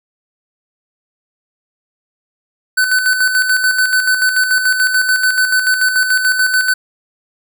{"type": "tone with tremolo", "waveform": "square", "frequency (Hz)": 1510, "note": "F#6", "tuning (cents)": 35, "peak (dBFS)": -10, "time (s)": [2.77, 6.74], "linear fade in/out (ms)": 10, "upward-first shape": "square", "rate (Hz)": 6.9, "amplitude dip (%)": 50, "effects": []}